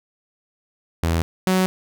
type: tone pair in turn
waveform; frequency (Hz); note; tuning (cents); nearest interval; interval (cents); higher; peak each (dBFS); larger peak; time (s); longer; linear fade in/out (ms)
sawtooth; 83 / 186.33; E2 / F#3; +12 / +12; octave + major second; 1400; second; -14 / -12; second; 1.03-1.22 / 1.47-1.66; neither; 0
effects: none